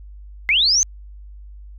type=linear sweep; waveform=sine; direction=up; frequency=2026 to 6460 Hz; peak=-13 dBFS; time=0.49-0.83 s; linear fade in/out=0 ms; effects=added 50 Hz sine -36 dBFS peak until 1.78 s